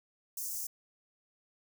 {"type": "high-pass noise", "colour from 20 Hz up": "white", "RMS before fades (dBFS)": -38, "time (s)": [0.37, 0.67], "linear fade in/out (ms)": 5, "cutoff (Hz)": 5500, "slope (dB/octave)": 48, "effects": []}